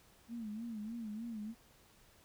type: tone with vibrato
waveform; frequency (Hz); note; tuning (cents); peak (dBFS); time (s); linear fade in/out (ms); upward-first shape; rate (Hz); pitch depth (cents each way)
sine; 222.2; A3; +17; -40; 0.28-1.55; 50; sine; 3.3; 110
effects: pink hiss -65 dBFS RMS until 2.24 s